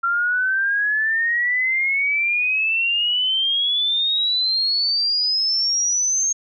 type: exponential sweep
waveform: sine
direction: up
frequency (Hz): 1367 to 6480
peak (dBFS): -17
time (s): 0.03-6.33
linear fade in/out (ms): 10
effects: none